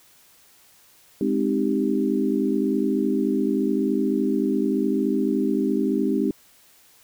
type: chord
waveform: sine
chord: Ab major seventh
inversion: none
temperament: equal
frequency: 207.7 / 261.6 / 311.1 / 392 Hz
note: Ab3 / C4 / Eb4 / G4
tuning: 0 / 0 / 0 / 0 cents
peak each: -25 / -24 / -25 / -26 dBFS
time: 1.21-6.31 s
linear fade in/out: 2 ms
effects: white hiss -55 dBFS RMS until 7.03 s